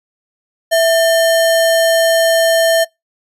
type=tone with sample-and-hold; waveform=sine; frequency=659.3 Hz; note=E5; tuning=in tune; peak=-8 dBFS; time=0.71-2.85 s; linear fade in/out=20 ms; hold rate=2450 Hz; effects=noise-tail reverb RT60 0.2 s tail -26 dB re dry + resampled to 32000 Hz